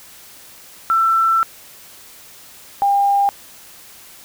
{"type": "tone pair in turn", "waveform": "sine", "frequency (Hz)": [1337, 801.4], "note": ["E6", "G5"], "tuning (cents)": [24, 38], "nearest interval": "major sixth", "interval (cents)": 886, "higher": "first", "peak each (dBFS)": -12, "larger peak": "neither", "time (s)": [[0.9, 1.43], [2.82, 3.29]], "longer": "first", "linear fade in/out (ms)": 0, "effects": ["white hiss -42 dBFS RMS until 4.24 s"]}